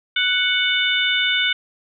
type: harmonic tone with a mistuned harmonic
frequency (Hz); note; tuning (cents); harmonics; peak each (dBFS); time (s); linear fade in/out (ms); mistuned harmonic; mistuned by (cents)
741; F#5; +2; 2 / 3 / 4 / 5; -22 / -22 / -22 / -22; 0.16-1.53; 5; 5; -59
effects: none